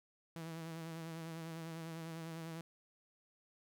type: tone with vibrato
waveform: sawtooth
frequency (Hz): 163.5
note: E3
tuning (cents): -14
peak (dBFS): -40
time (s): 0.36-2.61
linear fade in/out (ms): 0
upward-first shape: sine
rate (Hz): 10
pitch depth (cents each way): 35
effects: none